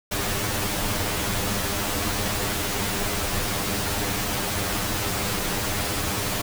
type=noise with comb filter; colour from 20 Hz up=pink; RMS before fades=-26 dBFS; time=0.11-6.42 s; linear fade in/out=10 ms; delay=9.9 ms; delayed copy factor=+0.95; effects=none